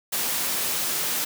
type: high-pass noise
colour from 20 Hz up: white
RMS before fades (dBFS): -26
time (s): 0.12-1.25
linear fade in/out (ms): 10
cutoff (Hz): 140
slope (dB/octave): 12
effects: none